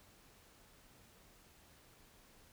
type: silence
effects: pink hiss -64 dBFS RMS until 2.52 s